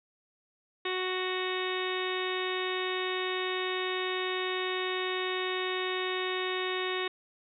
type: harmonic tone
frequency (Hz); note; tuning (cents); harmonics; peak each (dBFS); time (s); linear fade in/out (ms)
370; F#4; 0; 1 / 2 / 3 / 4 / 5 / 6 / 7 / 8 / 9 / 10; -33 / -42 / -38 / -45 / -38 / -40 / -42 / -42 / -47 / -39; 0.85-7.08; 5
effects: none